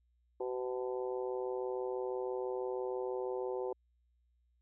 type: harmonic tone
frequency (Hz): 126.1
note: B2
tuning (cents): +36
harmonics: 3 / 4 / 5 / 6 / 7 / 8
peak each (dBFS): -37 / -39 / -52 / -49 / -46 / -55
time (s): 0.4-3.73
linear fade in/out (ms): 5
effects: added 60 Hz sine -70 dBFS peak until 4.61 s